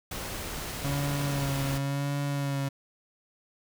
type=noise; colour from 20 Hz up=pink; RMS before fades=-36 dBFS; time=0.11-1.78 s; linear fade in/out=5 ms
type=tone with vibrato; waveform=35% pulse; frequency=140 Hz; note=C#3; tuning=18 cents sharp; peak=-26 dBFS; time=0.84-2.69 s; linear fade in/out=10 ms; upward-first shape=sine; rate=0.92 Hz; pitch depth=31 cents each way
effects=none